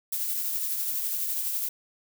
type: noise with tremolo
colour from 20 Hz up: violet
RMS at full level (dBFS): -28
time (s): 0.12-1.69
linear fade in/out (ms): 5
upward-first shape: triangle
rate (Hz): 12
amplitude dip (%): 35
effects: none